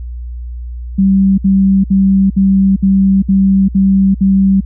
sine tone bursts, 193.7 Hz, G3, 20 cents flat, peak -6 dBFS, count 8, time 0.98-4.607 s, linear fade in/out 10 ms, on 400 ms, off 61 ms, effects added 60 Hz sine -21 dBFS peak until 4.65 s

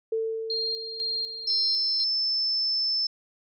sine tone with exponential decay, 446.9 Hz, A4, 27 cents sharp, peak -23 dBFS, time 0.12-2.01 s, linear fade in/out 5 ms, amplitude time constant 410 ms
sine tone with tremolo, 4207 Hz, C8, 9 cents sharp, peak -26 dBFS, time 0.5-2.04 s, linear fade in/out 2 ms, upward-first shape square, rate 2 Hz, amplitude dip 60%
sine tone, 5274 Hz, E8, in tune, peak -23 dBFS, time 1.47-3.07 s, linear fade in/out 5 ms
effects none

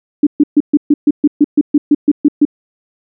sine tone bursts, 293.3 Hz, D4, 2 cents flat, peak -4 dBFS, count 14, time 0.23-2.452 s, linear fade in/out 5 ms, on 38 ms, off 130 ms, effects none

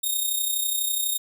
5% pulse tone with amplitude modulation, 3700 Hz, A#7, 14 cents flat, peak -13 dBFS, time 0.03-1.18 s, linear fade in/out 10 ms, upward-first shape sine, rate 32.1 Hz, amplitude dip 55%, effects none

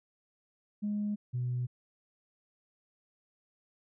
sine tone pair in turn, 207.7 / 123.85 Hz, G#3 / B2, 0 / +5 cents, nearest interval major sixth, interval 895 cents, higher first, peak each -29 / -29 dBFS, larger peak neither, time 0.82-1.16 / 1.33-1.67 s, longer neither, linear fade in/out 20 ms, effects tanh soft clip ceiling -26 dBFS

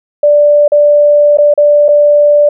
sine tone with dropouts, 587.3 Hz, D5, in tune, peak -3 dBFS, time 0.23-2.49 s, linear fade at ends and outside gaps 5 ms, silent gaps 0.68-0.719 / 1.373-1.384 / 1.539-1.576 / 1.883-1.887 s, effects none

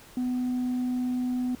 sine tone, 250 Hz, B3, 21 cents sharp, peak -23 dBFS, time 0.17-1.55 s, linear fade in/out 2 ms, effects tanh soft clip ceiling -24 dBFS + pink hiss -51 dBFS RMS until 1.6 s

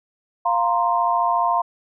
sine chord, F suspended fourth, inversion none, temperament equal, 698.5 / 932.3 / 1046.5 Hz, F5 / Bb5 / C6, 0 / 0 / 0 cents, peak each -21 dBFS, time 0.45-1.62 s, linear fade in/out 10 ms, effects none

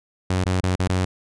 sawtooth tone with dropouts, 92.2 Hz, F#2, 6 cents flat, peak -15 dBFS, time 0.3-1.05 s, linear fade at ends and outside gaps 5 ms, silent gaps 0.441-0.458 / 0.607-0.634 / 0.756-0.795 / 0.876-0.895 s, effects resampled to 22050 Hz

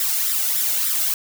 blue noise with flanger, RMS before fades -21 dBFS, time 0-1.14 s, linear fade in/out 2 ms, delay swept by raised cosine 0.54 to 1.44 ms, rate 3.4 Hz, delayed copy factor +0.6, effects none

